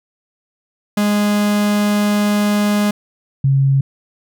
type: tone pair in turn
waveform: 45% pulse / sine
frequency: 207.1 / 136.49 Hz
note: G#3 / C#3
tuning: -5 / -26 cents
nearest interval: perfect fifth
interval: 721 cents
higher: first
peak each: -13 / -10 dBFS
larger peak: second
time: 0.97-2.91 / 3.44-3.81 s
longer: first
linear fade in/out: 5 ms
effects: none